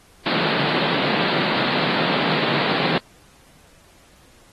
pink band-pass noise, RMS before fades -22 dBFS, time 0.26-2.98 s, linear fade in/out 2 ms, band 140 to 4500 Hz, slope 96 dB/octave, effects pink hiss -53 dBFS RMS until 4.52 s + AAC 32 kbps

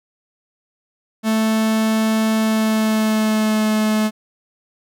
45% pulse tone with pitch glide, 220 to 215.5 Hz, A3 to A3, 0 to -36 cents, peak -15 dBFS, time 1.23-4.11 s, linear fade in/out 50 ms, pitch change -36 cents, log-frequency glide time 2.35-3.68 s, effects none

